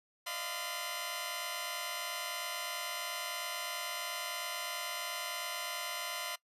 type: tone cluster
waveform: 10% pulse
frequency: 596 / 634 / 697 / 1021 / 2875 Hz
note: D5 / D#5 / F5 / C6 / F7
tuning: +25 / +32 / -4 / -43 / +50 cents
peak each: -38 / -39 / -34 / -32 / -37 dBFS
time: 0.26-6.36 s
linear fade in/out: 10 ms
effects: noise-tail reverb RT60 0.1 s tail -21 dB re dry + resampled to 32000 Hz